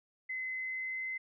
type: tone with pitch glide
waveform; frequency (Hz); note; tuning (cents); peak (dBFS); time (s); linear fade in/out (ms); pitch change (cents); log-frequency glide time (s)
sine; 2042 to 2055; C7 to C7; -43 to -32; -35; 0.29-1.18; 10; +11; 0.53-1.06
effects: none